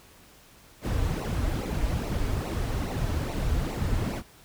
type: noise with flanger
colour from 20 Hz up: brown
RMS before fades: -28 dBFS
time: 0.81-4.23 s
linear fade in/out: 50 ms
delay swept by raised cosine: 0.59 to 5.69 ms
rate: 2.4 Hz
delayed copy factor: -0.75
effects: pink hiss -54 dBFS RMS until 4.44 s